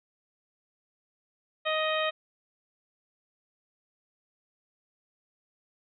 harmonic tone, 625 Hz, D#5, 8 cents sharp, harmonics 1 / 2 / 3 / 4 / 5 / 6, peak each -29 / -32 / -34 / -35 / -36 / -37 dBFS, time 1.65-2.11 s, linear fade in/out 20 ms, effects none

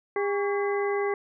harmonic tone with a mistuned harmonic, 404.1 Hz, G#4, 47 cents flat, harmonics 1 / 2 / 3 / 4 / 5, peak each -25 / -33 / -35 / -40 / -35 dBFS, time 0.16-1.14 s, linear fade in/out 2 ms, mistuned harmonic 3, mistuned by -120 cents, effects none

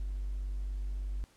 triangle tone with hard clipping, 48.29 Hz, G1, 25 cents flat, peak -33 dBFS, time 0-1.24 s, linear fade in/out 0 ms, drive 3 dB, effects pink hiss -64 dBFS RMS until 1.36 s + low-pass 11000 Hz 12 dB/octave

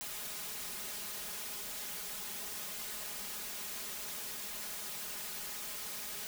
white noise with comb filter, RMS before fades -42 dBFS, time 0.01-6.27 s, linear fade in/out 0 ms, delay 4.8 ms, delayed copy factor +1, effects none

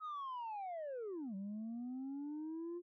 sine linear two-way sweep, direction down then up, 1282 to 190 to 353.6 Hz, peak -39 dBFS, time 0-2.82 s, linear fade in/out 50 ms, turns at 1.35 s, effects tanh soft clip ceiling -40 dBFS

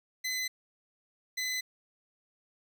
20% pulse tone pair in turn, 2026 / 2019 Hz, B6 / B6, +44 / +38 cents, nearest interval unison, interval 6 cents, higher first, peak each -26 dBFS, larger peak neither, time 0.24-0.48 / 1.37-1.61 s, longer neither, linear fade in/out 10 ms, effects none

